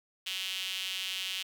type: tone with high-pass filter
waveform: sawtooth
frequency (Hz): 188.3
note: F#3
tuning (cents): +31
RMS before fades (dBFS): -36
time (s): 0.26-1.43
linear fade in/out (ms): 10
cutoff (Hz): 3000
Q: 4.2
effects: none